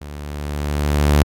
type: tone with level ramp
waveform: sawtooth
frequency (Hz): 73.3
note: D2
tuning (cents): -3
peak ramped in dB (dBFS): -28 to -6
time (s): 0.01-1.23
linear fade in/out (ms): 5
effects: AAC 64 kbps